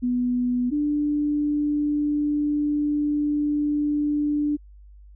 sine tone pair in turn, 246.9 / 294.8 Hz, B3 / D4, 0 / +7 cents, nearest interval minor third, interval 307 cents, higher second, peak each -20 dBFS, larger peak neither, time 0.02-0.71 / 0.71-4.57 s, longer second, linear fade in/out 20 ms, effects added 50 Hz sine -44 dBFS peak until 5.15 s

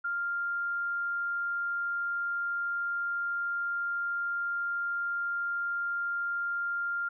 sine tone, 1396.9 Hz, F6, in tune, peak -29 dBFS, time 0.04-7.09 s, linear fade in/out 10 ms, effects none

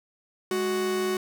45% pulse tone pair together, 208 / 370.6 Hz, G#3 / F#4, +3 / +3 cents, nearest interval minor seventh, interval 1000 cents, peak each -33 / -25 dBFS, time 0.51-1.17 s, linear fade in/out 2 ms, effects none

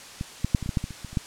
clicks, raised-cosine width 5 ms, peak -17 / -11 / -6 / -19 / -20 / -14 / -10 / -17 / -25 / -23 / -28 / -11 dBFS, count 12, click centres 0.211 / 0.446 / 0.548 / 0.627 / 0.661 / 0.692 / 0.772 / 0.841 / 0.907 / 1.047 / 1.13 / 1.172 s, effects white hiss -43 dBFS RMS until 1.26 s + low-pass 8000 Hz 12 dB/octave

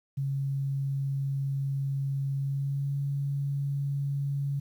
sine tone with pitch glide, 137.6 to 140.33 Hz, C#3 to C#3, -12 to +22 cents, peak -27 dBFS, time 0.17-4.6 s, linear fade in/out 10 ms, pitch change +34 cents, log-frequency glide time 2.36-2.98 s, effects 10-bit

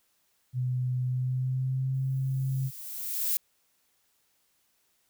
sine tone with pitch glide, 126.2 to 132.78 Hz, B2 to C3, +38 to +26 cents, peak -26 dBFS, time 0.53-2.71 s, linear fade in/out 50 ms, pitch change +88 cents, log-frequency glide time 1.05-2 s
violet noise with exponential growth, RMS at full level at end -26 dBFS, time 1.94-3.37 s, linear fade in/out 1 ms, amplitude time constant 310 ms
effects white hiss -71 dBFS RMS until 5.09 s

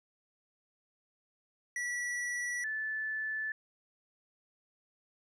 square / sine tone pair in turn, 1946 / 1745.1 Hz, B6 / A6, -26 / -15 cents, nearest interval major second, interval 189 cents, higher first, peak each -34 / -33 dBFS, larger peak second, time 1.76-2.64 / 2.64-3.52 s, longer neither, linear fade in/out 2 ms, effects resampled to 22050 Hz

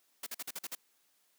white noise bursts, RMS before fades -40 dBFS, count 7, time 0.23-0.751 s, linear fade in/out 5 ms, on 35 ms, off 46 ms, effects white hiss -72 dBFS RMS until 1.38 s + high-pass 200 Hz 12 dB/octave

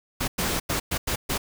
pink noise bursts at uneven times, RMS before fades -26 dBFS, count 6, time 0.2-0.28 / 0.38-0.6 / 0.69-0.8 / 0.91-0.98 / 1.07-1.16 / 1.29-1.38 s, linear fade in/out 10 ms, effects none

